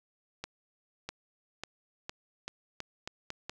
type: accelerating click train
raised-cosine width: 0.2 ms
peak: -20 dBFS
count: 9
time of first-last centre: 0.44-3.496 s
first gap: 650 ms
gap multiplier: 0.84
effects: none